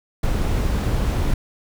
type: noise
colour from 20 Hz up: brown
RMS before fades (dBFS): -20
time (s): 0.23-1.34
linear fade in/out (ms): 5
effects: none